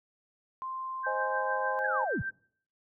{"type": "tone with pitch glide", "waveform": "sine", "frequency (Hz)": [1046.5, 1031.5], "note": ["C6", "C6"], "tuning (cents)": [0, -25], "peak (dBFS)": -34, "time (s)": [0.62, 1.79], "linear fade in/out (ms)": 0, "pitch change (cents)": -25, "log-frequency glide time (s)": [1.1, 1.45]}
{"type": "tone with tremolo", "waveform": "sine", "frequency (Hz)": 1568, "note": "G6", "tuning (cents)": 0, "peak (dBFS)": -30, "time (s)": [1.03, 2.31], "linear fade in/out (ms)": 20, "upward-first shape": "triangle", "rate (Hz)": 6.6, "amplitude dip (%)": 80}
{"type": "chord", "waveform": "sine", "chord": "Ab major", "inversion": "first", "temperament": "equal", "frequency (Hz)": [523.3, 622.3, 830.6], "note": ["C5", "Eb5", "Ab5"], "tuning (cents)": [0, 0, 0], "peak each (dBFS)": [-34, -37, -33], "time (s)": [1.06, 2.05], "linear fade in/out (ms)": 10}
{"type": "linear sweep", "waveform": "sine", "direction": "down", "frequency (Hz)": [1716, 63], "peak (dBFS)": -29, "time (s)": [1.84, 2.22], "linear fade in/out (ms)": 5}
{"effects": ["noise-tail reverb RT60 0.6 s tail -26 dB re dry"]}